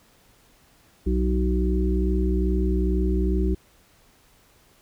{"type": "harmonic tone with a mistuned harmonic", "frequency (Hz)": 62.4, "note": "B1", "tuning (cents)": 19, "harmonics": [1, 3, 5, 6], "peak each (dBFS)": [-21, -27, -29, -28], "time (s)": [1.06, 3.55], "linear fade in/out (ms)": 10, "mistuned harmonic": 1, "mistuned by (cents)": -22, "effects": ["pink hiss -58 dBFS RMS until 4.81 s"]}